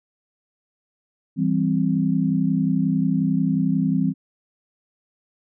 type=chord; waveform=sine; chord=C major; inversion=first; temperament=equal; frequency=164.81 / 196 / 261.6 Hz; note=E3 / G3 / C4; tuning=0 / 0 / 0 cents; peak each=-22 dBFS; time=1.36-4.14 s; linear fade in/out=50 ms; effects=none